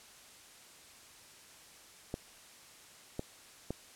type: clicks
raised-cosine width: 2 ms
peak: -22 dBFS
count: 3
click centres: 2.141 / 3.194 / 3.706 s
effects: white hiss -56 dBFS RMS until 3.95 s + low-pass 10000 Hz 12 dB/octave